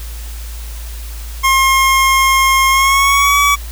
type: tone with pitch glide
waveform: 25% pulse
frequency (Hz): 1070 to 1140.2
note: C6 to C#6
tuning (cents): +38 to +48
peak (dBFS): -5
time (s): 1.43-3.56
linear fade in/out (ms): 20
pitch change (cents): +110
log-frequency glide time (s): 2.69-3.38
effects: added 56 Hz sine -24 dBFS peak until 3.71 s + white hiss -35 dBFS RMS until 3.71 s